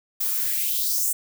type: noise with high-pass filter sweep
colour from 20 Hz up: violet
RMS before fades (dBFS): -24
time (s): 0.2-1.13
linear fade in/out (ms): 10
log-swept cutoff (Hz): 840 to 8200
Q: 3.1
effects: none